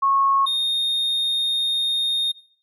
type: tone pair in turn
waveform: sine / triangle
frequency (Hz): 1096 / 3686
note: C#6 / A#7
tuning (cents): -20 / -20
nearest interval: octave + major sixth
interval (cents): 2100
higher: second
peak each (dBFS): -16 / -18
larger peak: first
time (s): 0.02-0.46 / 0.46-2.32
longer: second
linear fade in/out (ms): 10
effects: noise-tail reverb RT60 0.5 s tail -20 dB re dry + resampled to 32000 Hz